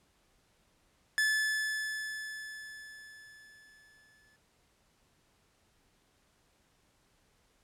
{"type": "tone with exponential decay", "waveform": "45% pulse", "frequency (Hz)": 1733, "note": "A6", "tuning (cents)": -27, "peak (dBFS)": -25, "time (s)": [1.18, 4.36], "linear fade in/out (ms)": 0, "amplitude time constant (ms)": 690, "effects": ["pink hiss -70 dBFS RMS until 7.63 s", "low-pass 11000 Hz 12 dB/octave"]}